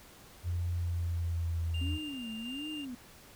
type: tone with pitch glide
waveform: sine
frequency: 87.31 to 82.6 Hz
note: F2 to E2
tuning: 0 to +4 cents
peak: -30 dBFS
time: 0.43-1.99 s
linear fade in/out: 50 ms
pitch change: -96 cents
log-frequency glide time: 0.68-1.77 s
type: tone with tremolo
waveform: triangle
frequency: 2798 Hz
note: F7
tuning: 3 cents sharp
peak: -39 dBFS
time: 1.74-2.85 s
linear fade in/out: 5 ms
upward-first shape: square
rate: 1.4 Hz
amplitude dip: 30%
type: tone with vibrato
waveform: sine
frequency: 260.6 Hz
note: C4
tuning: 7 cents flat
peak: -38 dBFS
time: 1.81-2.95 s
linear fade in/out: 5 ms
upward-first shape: sine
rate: 1.4 Hz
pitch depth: 290 cents each way
effects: pink hiss -55 dBFS RMS until 3.35 s